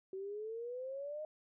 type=exponential sweep; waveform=sine; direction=up; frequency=376.5 to 622.3 Hz; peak=-40 dBFS; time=0.13-1.25 s; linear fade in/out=2 ms; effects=none